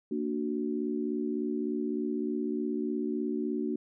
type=chord; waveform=sine; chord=Bb augmented; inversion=none; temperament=equal with one note detuned; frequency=230.3 / 293.7 / 370 Hz; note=Bb3 / D4 / F#4; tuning=-21 / 0 / 0 cents; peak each=-33 / -33 / -34 dBFS; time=0.11-3.76 s; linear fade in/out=5 ms; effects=none